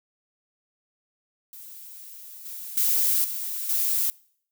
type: noise with level steps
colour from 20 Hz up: violet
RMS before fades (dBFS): -43 / -37 / -22 / -31 / -24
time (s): 1.53-4.1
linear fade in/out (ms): 0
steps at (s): 2.45 / 2.77 / 3.24 / 3.69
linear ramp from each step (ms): 5
effects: noise-tail reverb RT60 0.6 s tail -24 dB re dry